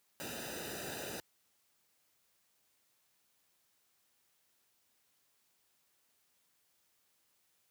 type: noise with comb filter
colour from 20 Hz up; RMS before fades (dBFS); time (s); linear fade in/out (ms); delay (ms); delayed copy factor
pink; -43; 0.2-1.2; 0; 0.91; -1
effects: white hiss -75 dBFS RMS until 7.7 s + high-pass 60 Hz 12 dB/octave